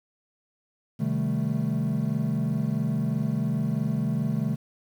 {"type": "chord", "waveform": "triangle", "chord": "A half-diminished seventh", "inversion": "first", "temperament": "equal with one note detuned", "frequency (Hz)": [130.81, 155.56, 197.02, 220], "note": ["C3", "Eb3", "G3", "A3"], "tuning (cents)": [0, 0, 9, 0], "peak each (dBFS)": [-27, -26, -29, -26], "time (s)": [0.99, 4.56], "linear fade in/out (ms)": 20, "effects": ["tanh soft clip ceiling -14 dBFS", "9-bit"]}